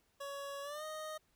25% pulse tone with pitch glide, 560 to 621.4 Hz, C#5 to D#5, +18 to -2 cents, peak -38 dBFS, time 0.2-1.18 s, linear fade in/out 10 ms, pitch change +180 cents, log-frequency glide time 0.62-0.84 s, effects pink hiss -75 dBFS RMS until 1.35 s

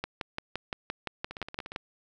two click trains, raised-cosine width 0.3 ms, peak -16 / -23 dBFS, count 11 / 8, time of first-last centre 0.04-1.761 / 1.31-1.719 s, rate 5.81 / 17.1 Hz, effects none

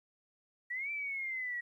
sine exponential two-way sweep, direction up then down, 1909 to 2349 to 1909 Hz, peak -35 dBFS, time 0.7-1.61 s, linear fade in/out 10 ms, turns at 0.91 s, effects 12-bit

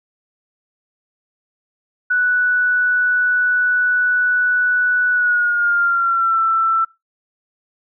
sine tone with pitch glide, 1480 to 1333.9 Hz, F#6 to E6, 0 to +20 cents, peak -13 dBFS, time 2.1-6.85 s, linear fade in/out 10 ms, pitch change -180 cents, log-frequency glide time 5.11-6.41 s, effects noise-tail reverb RT60 0.2 s tail -20 dB re dry

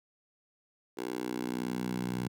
10% pulse tone with high-pass filter sweep, 61.74 Hz, B1, in tune, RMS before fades -35 dBFS, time 0.97-2.28 s, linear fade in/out 10 ms, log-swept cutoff 380 to 140 Hz, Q 2.1, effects none

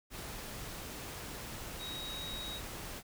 sine tone in noise, 3800 Hz, A#7, 33 cents sharp, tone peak -41 dBFS, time 1.78-2.61 s, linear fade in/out 50 ms, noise pink, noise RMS -44 dBFS, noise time 0.1-3.03 s, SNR 0 dB, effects none

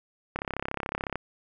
click train, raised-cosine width 0.5 ms, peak -15 dBFS, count 28, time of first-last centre 0.36-1.156 s, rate 33.9 Hz, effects none

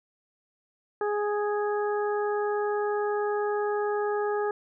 harmonic tone, 415.3 Hz, G#4, in tune, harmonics 1 / 2 / 3 / 4, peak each -26 / -32 / -36 / -38 dBFS, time 1.01-4.51 s, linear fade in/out 2 ms, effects none

